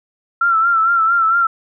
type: tone with vibrato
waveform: sine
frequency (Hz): 1352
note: E6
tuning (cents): +43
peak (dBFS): -11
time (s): 0.41-1.47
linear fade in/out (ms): 5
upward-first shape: sine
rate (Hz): 4.4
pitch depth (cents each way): 58
effects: none